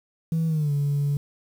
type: tone with pitch glide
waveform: sine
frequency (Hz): 162.8 to 143.37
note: E3 to D3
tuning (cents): -21 to -41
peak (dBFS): -19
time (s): 0.32-1.17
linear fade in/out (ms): 2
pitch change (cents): -220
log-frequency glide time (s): 0.47-0.72
effects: tanh soft clip ceiling -18 dBFS + 8-bit